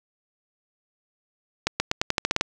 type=accelerating click train; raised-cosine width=0.2 ms; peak=-4 dBFS; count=10; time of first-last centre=1.67-2.41 s; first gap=130 ms; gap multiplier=0.88; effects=none